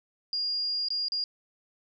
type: tone with dropouts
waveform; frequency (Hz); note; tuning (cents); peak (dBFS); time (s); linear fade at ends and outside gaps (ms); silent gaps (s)
sine; 4831; D8; +48; -27; 0.33-1.24; 1; 0.885-0.904 / 1.084-1.12
effects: none